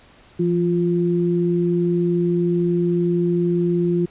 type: tone pair together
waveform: sine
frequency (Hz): 171.55 / 349.7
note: F3 / F4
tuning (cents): -31 / +2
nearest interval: octave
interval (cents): 1233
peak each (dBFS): -19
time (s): 0.39-4.06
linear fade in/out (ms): 10
effects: pink hiss -50 dBFS RMS until 4.1 s + resampled to 8000 Hz